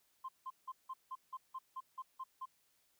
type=tone bursts; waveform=sine; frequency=1046.5 Hz; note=C6; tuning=in tune; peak=-40 dBFS; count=11; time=0.24-2.457 s; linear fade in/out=10 ms; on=47 ms; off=170 ms; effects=tanh soft clip ceiling -36 dBFS + white hiss -75 dBFS RMS until 2.99 s